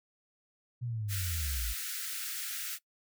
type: linear sweep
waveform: sine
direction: down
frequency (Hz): 124.3 to 51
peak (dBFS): -33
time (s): 0.81-1.74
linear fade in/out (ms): 20
type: high-pass noise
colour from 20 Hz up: white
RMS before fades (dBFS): -38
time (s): 1.08-2.79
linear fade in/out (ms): 50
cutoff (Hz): 1300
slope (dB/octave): 96
effects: noise-tail reverb RT60 0.1 s tail -20 dB re dry